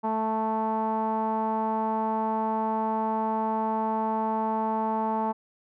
sawtooth tone with low-pass filter, 220 Hz, A3, in tune, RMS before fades -27 dBFS, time 0.03-5.33 s, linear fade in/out 20 ms, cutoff 930 Hz, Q 7.7, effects none

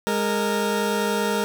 20% pulse tone pair together, 206.2 / 462.9 Hz, G#3 / A#4, -12 / -12 cents, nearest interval octave + major second, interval 1400 cents, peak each -19 dBFS, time 0.07-1.44 s, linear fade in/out 0 ms, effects none

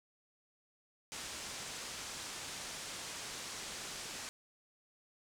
white low-pass noise, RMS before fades -45 dBFS, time 1.12-4.29 s, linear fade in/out 0 ms, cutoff 8200 Hz, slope 24 dB/octave, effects none

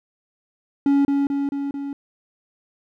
triangle tone with echo, 280.3 Hz, C#4, 19 cents sharp, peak -12 dBFS, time 0.86-1.05 s, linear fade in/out 2 ms, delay 220 ms, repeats 4, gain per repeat -3 dB, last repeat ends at 1.93 s, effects none

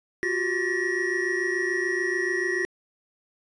triangle tone cluster, 355.2 / 382.1 / 1774 / 1904 Hz, F4 / G4 / A6 / A#6, +29 / -44 / +14 / +36 cents, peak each -27 / -29 / -31 / -25 dBFS, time 0.23-2.65 s, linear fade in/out 0 ms, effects resampled to 22050 Hz

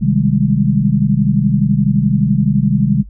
sine chord, Ab major seventh, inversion first, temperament equal, 130.81 / 155.56 / 196 / 207.7 Hz, C3 / Eb3 / G3 / Ab3, 0 / 0 / 0 / 0 cents, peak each -16 dBFS, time 0.01-3.03 s, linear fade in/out 20 ms, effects noise-tail reverb RT60 0.1 s tail -20 dB re dry + added 50 Hz sine -31 dBFS peak until 3.09 s

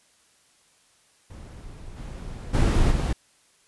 brown noise with level steps, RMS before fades -41 / -36 / -19 / -23 dBFS, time 1.3-3.13 s, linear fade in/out 5 ms, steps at 1.96 / 2.53 / 2.9 s, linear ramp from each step 20 ms, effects white hiss -61 dBFS RMS until 3.67 s + resampled to 24000 Hz

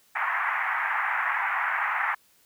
white band-pass noise, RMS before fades -27 dBFS, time 0.15-2.15 s, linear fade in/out 10 ms, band 800 to 2100 Hz, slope 48 dB/octave, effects white hiss -62 dBFS RMS until 2.45 s

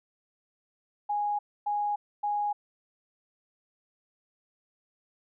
sine tone bursts, 827 Hz, G#5, 8 cents flat, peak -26 dBFS, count 3, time 1.09-2.53 s, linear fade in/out 10 ms, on 300 ms, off 270 ms, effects none

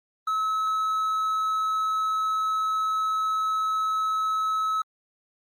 triangle tone, 1292 Hz, E6, 35 cents flat, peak -21 dBFS, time 0.27-4.82 s, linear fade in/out 5 ms, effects Opus 24 kbps

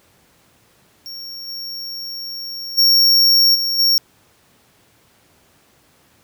square tone with level steps, 5520 Hz, F8, 21 cents flat, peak -30 / -27 / -10 / -18 / -12 dBFS, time 1.06-3.98 s, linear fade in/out 0 ms, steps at 1.47 / 2.77 / 3.54 / 3.78 s, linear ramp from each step 20 ms, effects pink hiss -55 dBFS RMS until 6.23 s + high-pass 80 Hz 12 dB/octave

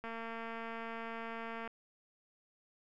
click train, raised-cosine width 0.5 ms, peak -29 dBFS, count 374, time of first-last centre 0.04-1.676 s, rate 228 Hz, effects none

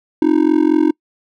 triangle tone with amplitude modulation, 311.1 Hz, D#4, in tune, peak -4 dBFS, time 0.22-0.91 s, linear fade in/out 2 ms, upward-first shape sine, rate 44.5 Hz, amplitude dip 100%, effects noise-tail reverb RT60 0.1 s tail -26 dB re dry

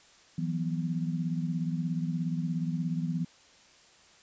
sine chord, E suspended second, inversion none, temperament equal with one note detuned, 164.81 / 181.71 / 246.9 Hz, E3 / F#3 / B3, 0 / -31 / 0 cents, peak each -30 / -35 / -36 dBFS, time 0.38-3.25 s, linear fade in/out 5 ms, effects white hiss -58 dBFS RMS until 4.22 s + resampled to 16000 Hz

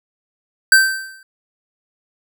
square tone with exponential decay, 1555 Hz, G6, 14 cents flat, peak -5 dBFS, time 0.72-1.23 s, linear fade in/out 2 ms, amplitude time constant 110 ms, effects none

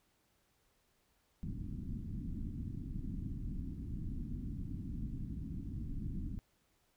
pink low-pass noise, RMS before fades -41 dBFS, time 1.43-6.39 s, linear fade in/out 0 ms, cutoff 290 Hz, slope 48 dB/octave, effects pink hiss -75 dBFS RMS until 6.96 s

